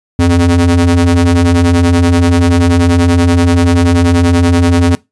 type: ring-modulated tone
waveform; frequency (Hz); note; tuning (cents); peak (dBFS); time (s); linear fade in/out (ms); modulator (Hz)
square; 85.4; F2; -38; -4; 0.19-4.95; 0; 176
effects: noise-tail reverb RT60 0.2 s tail -22 dB re dry + resampled to 24000 Hz